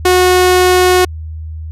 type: tone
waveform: sawtooth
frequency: 364.7 Hz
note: F#4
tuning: 25 cents flat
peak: -3 dBFS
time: 0.05-1.05 s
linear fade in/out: 5 ms
effects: added 79 Hz sine -22 dBFS peak until 1.71 s + resampled to 32000 Hz